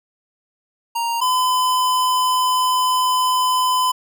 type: tone pair in turn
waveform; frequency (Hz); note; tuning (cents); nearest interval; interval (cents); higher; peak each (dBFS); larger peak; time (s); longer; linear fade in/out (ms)
square; 932.3 / 1012.9; A#5 / B5; 0 / +43; minor second; 143; second; -20 / -16; second; 0.95-1.21 / 1.21-3.92; second; 10
effects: none